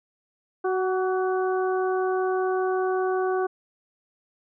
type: harmonic tone with a mistuned harmonic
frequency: 372.9 Hz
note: F#4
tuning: 14 cents sharp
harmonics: 1 / 2 / 3 / 4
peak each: -23 / -29 / -33 / -35 dBFS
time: 0.64-3.47 s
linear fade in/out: 10 ms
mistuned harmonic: 3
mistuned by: +28 cents
effects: none